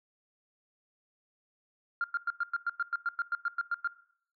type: tone bursts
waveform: sine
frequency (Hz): 1396.9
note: F6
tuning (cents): 0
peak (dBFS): -26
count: 15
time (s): 2.01-3.875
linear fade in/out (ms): 2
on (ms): 31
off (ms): 100
effects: noise-tail reverb RT60 0.6 s tail -19 dB re dry + tanh soft clip ceiling -22 dBFS